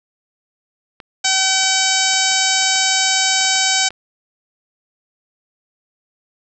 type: clicks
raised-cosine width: 0.3 ms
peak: -19 dBFS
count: 11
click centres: 1.002 / 1.248 / 1.634 / 2.135 / 2.317 / 2.624 / 2.758 / 3.41 / 3.45 / 3.557 / 3.906 s
type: harmonic tone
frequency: 764 Hz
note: G5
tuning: 45 cents flat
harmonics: 1 / 2 / 3 / 4 / 5 / 6 / 7 / 8 / 9 / 10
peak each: -23 / -23 / -23 / -23 / -23 / -23 / -23 / -23 / -23 / -23 dBFS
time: 1.24-3.89 s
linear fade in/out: 10 ms
effects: none